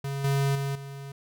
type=tone with level steps; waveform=square; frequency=138.59 Hz; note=C#3; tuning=in tune; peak=-30 / -23 / -28 / -38 dBFS; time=0.04-1.12 s; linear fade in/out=5 ms; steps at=0.24 / 0.55 / 0.75 s; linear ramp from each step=5 ms; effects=none